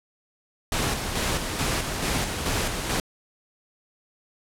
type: noise with tremolo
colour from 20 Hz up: pink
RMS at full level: -25 dBFS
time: 0.72-3 s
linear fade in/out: 2 ms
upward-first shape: square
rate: 2.3 Hz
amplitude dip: 40%
effects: low-pass 11000 Hz 12 dB/octave